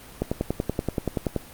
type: click train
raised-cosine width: 2 ms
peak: -10 dBFS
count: 13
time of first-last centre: 0.22-1.363 s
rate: 10.5 Hz
effects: pink hiss -45 dBFS RMS until 1.53 s + Opus 32 kbps